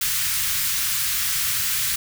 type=band-stop noise; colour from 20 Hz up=white; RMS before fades=-23 dBFS; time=0.01-1.96 s; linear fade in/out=5 ms; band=150 to 1300 Hz; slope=24 dB/octave; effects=none